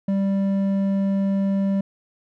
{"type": "tone with hard clipping", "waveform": "sine", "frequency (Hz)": 196, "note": "G3", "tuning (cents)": 0, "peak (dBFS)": -20, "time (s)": [0.08, 1.81], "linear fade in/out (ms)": 5, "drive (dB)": 6, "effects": []}